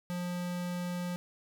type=tone; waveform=square; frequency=177.2 Hz; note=F3; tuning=25 cents sharp; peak=-34 dBFS; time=0.1-1.16 s; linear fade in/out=0 ms; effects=none